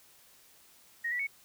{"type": "tone with pitch steps", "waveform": "sine", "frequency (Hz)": [1872, 1953, 2218], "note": ["A#6", "B6", "C#7"], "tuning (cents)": [7, -20, 0], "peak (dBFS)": -30, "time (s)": [1.04, 1.271], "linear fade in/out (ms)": 10, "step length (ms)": 77, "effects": ["white hiss -60 dBFS RMS until 1.44 s"]}